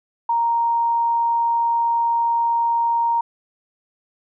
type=tone; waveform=sine; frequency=932.3 Hz; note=A#5; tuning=in tune; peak=-16 dBFS; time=0.29-3.21 s; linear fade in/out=5 ms; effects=none